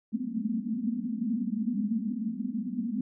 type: band-pass noise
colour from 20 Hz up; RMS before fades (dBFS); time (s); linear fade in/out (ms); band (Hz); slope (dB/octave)
white; -31; 0.12-3.01; 5; 200 to 250; 96
effects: none